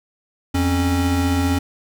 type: tone pair together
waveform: square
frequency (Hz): 86.1 / 273.6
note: F2 / C#4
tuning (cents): -24 / -23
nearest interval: octave + minor sixth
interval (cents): 2001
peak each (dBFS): -20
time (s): 0.54-1.59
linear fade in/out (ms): 10
effects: none